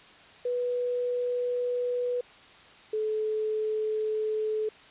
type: tone pair in turn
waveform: sine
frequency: 491.1 / 432 Hz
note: B4 / A4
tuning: -10 / -32 cents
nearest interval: major second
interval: 222 cents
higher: first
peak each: -26 dBFS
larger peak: neither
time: 0.45-2.21 / 2.93-4.69 s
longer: neither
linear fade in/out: 5 ms
effects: white hiss -52 dBFS RMS until 4.9 s + resampled to 8000 Hz